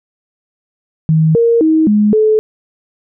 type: tone with pitch steps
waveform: sine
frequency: 158.5 / 465.1 / 316.7 / 209.4 / 432.6 Hz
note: D#3 / A#4 / D#4 / G#3 / A4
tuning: +32 / -4 / +31 / +15 / -29 cents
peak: -7 dBFS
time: 1.09-2.39 s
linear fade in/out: 0 ms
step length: 260 ms
effects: none